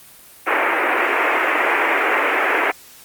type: band-pass noise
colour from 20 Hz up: white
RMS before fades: -18 dBFS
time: 0.46-2.72 s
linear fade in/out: 20 ms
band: 300 to 2400 Hz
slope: 48 dB/octave
effects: white hiss -44 dBFS RMS until 3.04 s + Opus 32 kbps